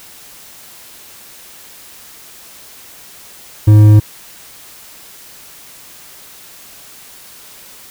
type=tone with hard clipping; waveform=triangle; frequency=105.8 Hz; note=G#2; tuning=33 cents sharp; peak=-4 dBFS; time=3.67-4 s; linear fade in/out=10 ms; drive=10 dB; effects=white hiss -38 dBFS RMS until 7.9 s